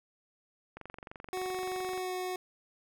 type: click train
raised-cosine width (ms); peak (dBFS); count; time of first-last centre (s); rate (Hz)
0.5; -29; 29; 0.77-1.977; 23.2
type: tone with pitch glide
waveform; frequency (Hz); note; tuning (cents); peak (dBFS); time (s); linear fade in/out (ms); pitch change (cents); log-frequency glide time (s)
25% pulse; 370 to 367.2; F#4 to F#4; 0 to -13; -30; 1.33-2.36; 2; -13; 1.99-2.13
effects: none